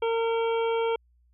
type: harmonic tone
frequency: 457.4 Hz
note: A#4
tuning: 33 cents flat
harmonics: 1 / 2 / 3 / 5 / 6 / 7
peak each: -24 / -31 / -38 / -39 / -45 / -41 dBFS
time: 0.02-0.96 s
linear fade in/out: 5 ms
effects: added 60 Hz sine -60 dBFS peak until 1.33 s